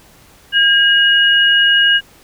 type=tone pair together; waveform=sine; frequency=1619.7 / 2886 Hz; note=G#6 / F#7; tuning=-44 / -44 cents; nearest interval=minor seventh; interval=1000 cents; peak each=-11 dBFS; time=0.52-2.01 s; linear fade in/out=50 ms; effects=pink hiss -46 dBFS RMS until 2.23 s